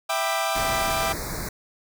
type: chord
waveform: sawtooth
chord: E minor seventh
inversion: none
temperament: equal with one note detuned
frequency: 659.3 / 784 / 987.8 / 1193.8 Hz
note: E5 / G5 / B5 / D6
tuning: 0 / 0 / 0 / +28 cents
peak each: -23 / -24 / -29 / -25 dBFS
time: 0.09-1.13 s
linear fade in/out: 10 ms
type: band-stop noise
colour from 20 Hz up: pink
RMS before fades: -31 dBFS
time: 0.55-1.49 s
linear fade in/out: 5 ms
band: 2300 to 3900 Hz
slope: 96 dB/octave
effects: none